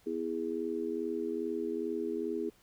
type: harmonic tone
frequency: 82.41 Hz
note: E2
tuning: in tune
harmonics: 3 / 4 / 5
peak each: -39 / -36 / -35 dBFS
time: 0.06-2.5 s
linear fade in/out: 10 ms
effects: pink hiss -65 dBFS RMS until 2.62 s